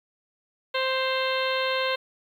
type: harmonic tone with a mistuned harmonic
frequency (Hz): 523.3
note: C5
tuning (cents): 0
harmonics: 1 / 2 / 3 / 4 / 5 / 6 / 7 / 8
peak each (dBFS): -27 / -30 / -32 / -33 / -34 / -35 / -35 / -36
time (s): 0.74-1.96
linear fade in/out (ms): 10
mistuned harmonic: 5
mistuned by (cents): +32
effects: 9-bit